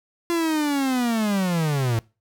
45% pulse linear sweep, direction down, 344.4 to 109.3 Hz, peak -20 dBFS, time 0.3-1.99 s, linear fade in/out 0 ms, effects noise-tail reverb RT60 0.3 s tail -23 dB re dry

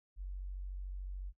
sine tone, 46.86 Hz, F#1, 23 cents sharp, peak -39 dBFS, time 0.16-1.33 s, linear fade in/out 50 ms, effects noise-tail reverb RT60 0.1 s tail -22 dB re dry

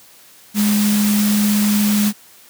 sine tone in noise, 207.9 Hz, G#3, 2 cents sharp, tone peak -13 dBFS, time 0.54-2.13 s, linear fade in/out 50 ms, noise white, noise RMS -23 dBFS, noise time 0.54-2.13 s, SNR +7 dB, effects white hiss -46 dBFS RMS until 2.49 s + high-pass 100 Hz 12 dB/octave

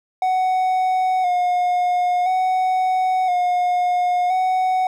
triangle tone with vibrato, 731 Hz, F#5, 21 cents flat, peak -14 dBFS, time 0.22-4.87 s, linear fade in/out 2 ms, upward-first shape square, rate 0.49 Hz, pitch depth 32 cents each way, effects none

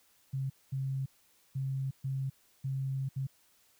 sine tone bursts at uneven times, 134.4 Hz, C3, 47 cents sharp, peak -31 dBFS, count 6, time 0.33-0.5 / 0.72-1.06 / 1.55-1.91 / 2.04-2.3 / 2.64-3.09 / 3.16-3.27 s, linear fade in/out 10 ms, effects white hiss -67 dBFS RMS until 3.79 s

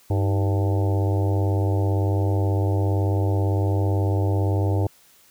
harmonic tone with a mistuned harmonic, 98 Hz, G2, in tune, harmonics 1 / 3 / 4 / 5 / 6 / 7 / 8 / 9, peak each -19 / -29 / -31 / -33 / -35 / -36 / -37 / -38 dBFS, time 0.1-4.87 s, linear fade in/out 5 ms, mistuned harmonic 3, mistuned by +96 cents, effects white hiss -55 dBFS RMS until 5.3 s

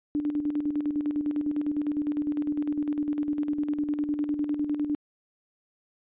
sine tone with tremolo, 295.1 Hz, D4, 8 cents sharp, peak -23 dBFS, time 0.15-4.95 s, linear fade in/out 0 ms, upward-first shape square, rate 9.9 Hz, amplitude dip 55%, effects resampled to 8000 Hz

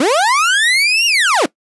30% pulse linear two-way sweep, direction up then down, 233.1 to 2862 to 233.1 Hz, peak -8 dBFS, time 0-1.46 s, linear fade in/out 5 ms, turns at 1.06 s, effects noise-tail reverb RT60 0.1 s tail -20 dB re dry + resampled to 24000 Hz

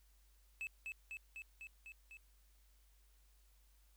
triangle tone with echo, 2607 Hz, E7, 20 cents flat, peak -39 dBFS, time 0.61-0.67 s, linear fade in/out 0 ms, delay 250 ms, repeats 6, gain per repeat -2 dB, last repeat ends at 2.17 s, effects added 50 Hz sine -66 dBFS peak until 3.96 s + white hiss -75 dBFS RMS until 3.96 s

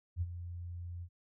sine tone with ADSR envelope, 87.1 Hz, F2, 4 cents flat, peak -29 dBFS, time 0.16-1.09 s, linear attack 55 ms, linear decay 38 ms, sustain -11 dB, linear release 64 ms, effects none

